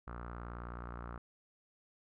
sawtooth tone with low-pass filter, 59.2 Hz, A#1, 27 cents sharp, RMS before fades -45 dBFS, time 0.07-1.18 s, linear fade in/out 5 ms, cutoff 1300 Hz, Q 5.1, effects none

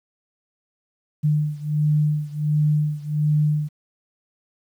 sine beating tone pair, 150 / 151.4 Hz, D3 / D#3, +37 / -47 cents, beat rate 1.4 Hz, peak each -20 / -22 dBFS, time 1.23-3.69 s, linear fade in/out 20 ms, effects 9-bit

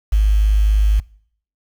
sine tone with quantisation, 52 Hz, G#1, 3 cents sharp, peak -10 dBFS, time 0.12-1 s, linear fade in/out 10 ms, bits 6, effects noise-tail reverb RT60 0.6 s tail -23 dB re dry

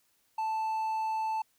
triangle tone, 880 Hz, A5, in tune, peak -27 dBFS, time 0.38-1.42 s, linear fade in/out 5 ms, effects white hiss -71 dBFS RMS until 1.58 s

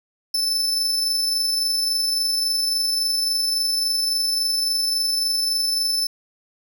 40% pulse tone with amplitude modulation, 5274 Hz, E8, in tune, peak -17 dBFS, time 0.34-6.07 s, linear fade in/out 5 ms, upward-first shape sine, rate 23.6 Hz, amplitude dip 30%, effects none

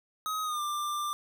square tone with pitch glide, 1265 to 1187.1 Hz, D#6 to D6, +28 to +18 cents, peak -31 dBFS, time 0.26-1.13 s, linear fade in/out 0 ms, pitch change -110 cents, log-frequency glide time 0.43-0.61 s, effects none

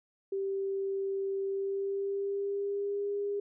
sine tone with pitch glide, 390.6 to 405.3 Hz, G4 to G#4, -6 to -42 cents, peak -30 dBFS, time 0.32-3.4 s, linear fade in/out 5 ms, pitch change +64 cents, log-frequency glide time 1.45-3.11 s, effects none

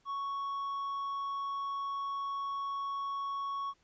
triangle tone, 1111 Hz, C#6, 4 cents sharp, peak -32 dBFS, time 0.05-3.74 s, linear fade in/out 50 ms, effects pink hiss -71 dBFS RMS until 3.83 s + resampled to 16000 Hz

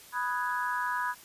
sine chord, G# minor seventh, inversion first, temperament equal, 987.8 / 1244.5 / 1480 / 1661.2 Hz, B5 / D#6 / F#6 / G#6, 0 / 0 / 0 / 0 cents, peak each -31 / -37 / -37 / -34 dBFS, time 0.12-1.15 s, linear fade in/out 50 ms, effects white hiss -52 dBFS RMS until 1.24 s + resampled to 32000 Hz

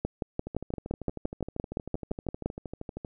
two click trains, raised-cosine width 2 ms, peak -15 / -23 dBFS, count 15 / 34, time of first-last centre 0.05-2.46 / 0.47-3.048 s, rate 5.81 / 12.8 Hz, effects none

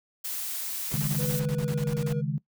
blue noise, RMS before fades -33 dBFS, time 0.24-1.4 s, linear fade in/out 10 ms
pink noise bursts, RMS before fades -40 dBFS, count 13, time 0.91-2.127 s, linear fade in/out 2 ms, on 65 ms, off 31 ms
sine chord, C# suspended second, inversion none, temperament equal, 138.59 / 155.56 / 207.7 Hz, C#3 / D#3 / G#3, 0 / 0 / 0 cents, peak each -29 / -29 / -34 dBFS, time 0.94-2.38 s, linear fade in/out 0 ms
triangle tone with pitch glide, 493.9 to 477.4 Hz, B4 to A#4, 0 to +41 cents, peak -31 dBFS, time 1.18-2.22 s, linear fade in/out 20 ms, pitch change -59 cents, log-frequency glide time 1.39-2 s
effects noise-tail reverb RT60 0.1 s tail -20 dB re dry

